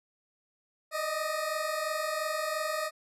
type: tone pair together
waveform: 20% pulse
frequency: 605.1 / 628 Hz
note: D#5 / D#5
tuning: -48 / +16 cents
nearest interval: minor second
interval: 64 cents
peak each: -30 / -27 dBFS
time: 0.91-2.91 s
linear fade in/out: 50 ms
effects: resampled to 32000 Hz